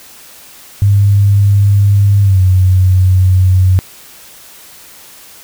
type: tone with pitch glide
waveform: sine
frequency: 100.6 to 92.79 Hz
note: G2 to F#2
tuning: +45 to +5 cents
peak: -5 dBFS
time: 0.82-3.79 s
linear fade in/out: 0 ms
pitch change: -140 cents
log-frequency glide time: 2.22-2.41 s
effects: white hiss -37 dBFS RMS until 5.43 s